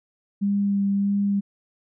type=tone with vibrato; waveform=sine; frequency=200 Hz; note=G3; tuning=35 cents sharp; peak=-19 dBFS; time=0.41-1.41 s; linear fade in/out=20 ms; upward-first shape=sine; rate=1.6 Hz; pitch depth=12 cents each way; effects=none